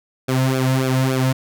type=tone with flanger; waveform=sawtooth; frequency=130.81 Hz; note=C3; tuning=in tune; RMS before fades=-18 dBFS; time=0.28-1.33 s; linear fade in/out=10 ms; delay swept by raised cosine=1 to 2.7 ms; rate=3.5 Hz; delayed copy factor=-0.85; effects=none